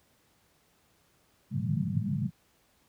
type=band-pass noise; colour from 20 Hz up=white; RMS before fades=-30 dBFS; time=1.5-2.31 s; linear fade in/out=50 ms; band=100 to 210 Hz; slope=96 dB/octave; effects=pink hiss -67 dBFS RMS until 2.88 s + high-pass 60 Hz 12 dB/octave